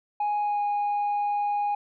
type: tone with pitch glide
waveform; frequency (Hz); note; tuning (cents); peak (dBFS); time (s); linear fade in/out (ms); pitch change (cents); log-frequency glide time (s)
sine; 830.6 to 822.5; G#5 to G#5; 0 to -17; -21; 0.2-1.75; 5; -17; 0.41-0.61
effects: tanh soft clip ceiling -22 dBFS